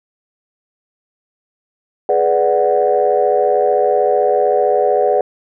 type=chord; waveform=sine; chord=G# half-diminished seventh; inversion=none; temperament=equal with one note detuned; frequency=418.2 / 493.9 / 587.3 / 740 Hz; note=G#4 / B4 / D5 / F#5; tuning=+12 / 0 / 0 / 0 cents; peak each=-16 dBFS; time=2.09-5.21 s; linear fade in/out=2 ms; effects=tanh soft clip ceiling -2 dBFS